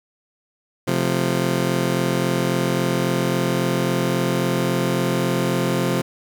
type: chord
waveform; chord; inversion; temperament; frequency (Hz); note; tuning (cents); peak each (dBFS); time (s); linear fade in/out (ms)
20% pulse; F major; second; just; 130.96 / 174.61 / 218.3; C3 / F3 / A3; +2 / 0 / -13; -18 / -17 / -22; 0.87-6.02; 10
effects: none